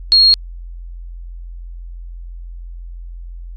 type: tone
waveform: sine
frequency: 4278 Hz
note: C8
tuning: 38 cents sharp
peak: -6 dBFS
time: 0.12-0.34 s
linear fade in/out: 0 ms
effects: added 43 Hz sine -28 dBFS peak until 3.56 s + AAC 32 kbps